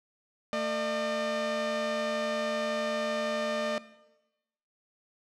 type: tone pair together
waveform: sawtooth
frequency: 225 / 604.2 Hz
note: A3 / D5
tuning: +39 / +49 cents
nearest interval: octave + perfect fourth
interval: 1710 cents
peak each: -30 / -26 dBFS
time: 0.53-3.78 s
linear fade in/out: 0 ms
effects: noise-tail reverb RT60 1.0 s tail -17 dB re dry + low-pass 5000 Hz 12 dB/octave